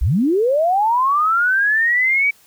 sine linear sweep, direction up, 42.05 to 2300 Hz, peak -13 dBFS, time 0.01-2.31 s, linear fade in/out 10 ms, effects white hiss -52 dBFS RMS until 2.46 s

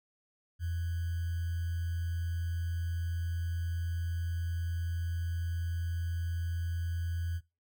sine tone with sample-and-hold, 84.7 Hz, E2, 48 cents sharp, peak -31 dBFS, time 0.59-7.41 s, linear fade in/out 50 ms, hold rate 1575 Hz, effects noise-tail reverb RT60 0.3 s tail -23 dB re dry

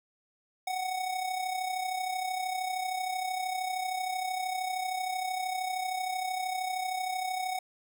square tone with amplitude modulation, 744 Hz, F#5, 9 cents sharp, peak -29 dBFS, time 0.67-7.59 s, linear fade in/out 5 ms, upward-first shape sine, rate 33 Hz, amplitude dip 55%, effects none

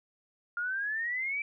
sine exponential sweep, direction up, 1402 to 2343 Hz, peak -30 dBFS, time 0.57-1.42 s, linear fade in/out 2 ms, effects none

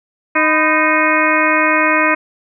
harmonic tone with a mistuned harmonic, 310 Hz, D#4, 6 cents flat, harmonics 1 / 2 / 3 / 4 / 5 / 6 / 7 / 8, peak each -19 / -19 / -19 / -19 / -19 / -19 / -19 / -19 dBFS, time 0.35-2.15 s, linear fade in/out 10 ms, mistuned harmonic 3, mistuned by +130 cents, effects none

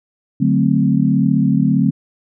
sine chord, D dominant seventh, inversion none, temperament equal, 146.83 / 185 / 220 / 261.6 Hz, D3 / F#3 / A3 / C4, 0 / 0 / 0 / 0 cents, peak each -17 dBFS, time 0.4-1.91 s, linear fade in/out 10 ms, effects none

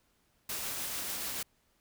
white noise with tremolo, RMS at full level -36 dBFS, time 0.49-1.43 s, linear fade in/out 5 ms, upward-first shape triangle, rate 6.8 Hz, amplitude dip 25%, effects pink hiss -72 dBFS RMS until 1.8 s

